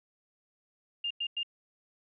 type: tone bursts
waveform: sine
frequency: 2811 Hz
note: F7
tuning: 11 cents sharp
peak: -30 dBFS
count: 3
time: 1.04-1.432 s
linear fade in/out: 5 ms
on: 66 ms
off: 97 ms
effects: none